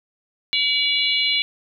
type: tone cluster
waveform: sine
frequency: 2281 / 2875 / 3439 / 4051 Hz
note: C#7 / F7 / A7 / B7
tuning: +49 / +50 / -40 / +43 cents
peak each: -23 dBFS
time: 0.53-1.42 s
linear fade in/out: 0 ms
effects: none